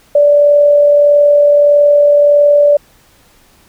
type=tone with amplitude modulation; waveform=sine; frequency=582 Hz; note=D5; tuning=16 cents flat; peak=-3 dBFS; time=0.15-2.77 s; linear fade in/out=5 ms; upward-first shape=sine; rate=41.6 Hz; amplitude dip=25%; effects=pink hiss -48 dBFS RMS until 3.68 s